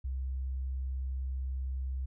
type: tone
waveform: sine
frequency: 65.41 Hz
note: C2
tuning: in tune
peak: -32 dBFS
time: 0.04-2.06 s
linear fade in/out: 10 ms
effects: none